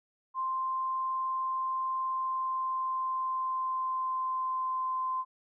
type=tone with pitch glide; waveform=sine; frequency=1046.5 to 1036.3 Hz; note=C6 to C6; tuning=0 to -17 cents; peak=-29 dBFS; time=0.34-5.25 s; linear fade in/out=50 ms; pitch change=-17 cents; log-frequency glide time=1.98-4.9 s; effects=none